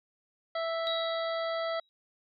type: harmonic tone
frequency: 659.3 Hz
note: E5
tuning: in tune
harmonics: 1 / 2 / 3 / 5 / 6 / 7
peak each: -31 / -37 / -41 / -45 / -47 / -48 dBFS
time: 0.55-1.8 s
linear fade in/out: 5 ms
type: tone with exponential decay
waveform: sine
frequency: 3848 Hz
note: B7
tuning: 46 cents flat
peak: -30 dBFS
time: 0.87-1.89 s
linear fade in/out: 0 ms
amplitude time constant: 220 ms
effects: none